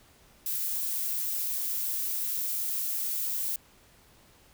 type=noise; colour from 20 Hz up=violet; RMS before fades=-31 dBFS; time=0.46-3.56 s; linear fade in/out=2 ms; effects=pink hiss -59 dBFS RMS until 4.53 s